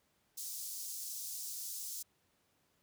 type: high-pass noise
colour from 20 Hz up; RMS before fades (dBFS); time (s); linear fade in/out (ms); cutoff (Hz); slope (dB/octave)
pink; -43; 0.37-2.03; 10; 5400; 24
effects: pink hiss -75 dBFS RMS until 2.82 s + high-pass 80 Hz 12 dB/octave